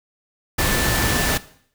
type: tone in noise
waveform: sine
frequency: 1760 Hz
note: A6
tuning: in tune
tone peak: -26 dBFS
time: 0.58-1.38 s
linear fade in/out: 10 ms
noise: pink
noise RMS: -20 dBFS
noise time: 0.58-1.38 s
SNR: -9 dB
effects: noise-tail reverb RT60 0.6 s tail -17 dB re dry